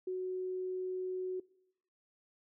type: tone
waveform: sine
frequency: 370 Hz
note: F#4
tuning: in tune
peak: -34 dBFS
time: 0.07-1.4 s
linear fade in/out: 5 ms
effects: noise-tail reverb RT60 0.8 s tail -22 dB re dry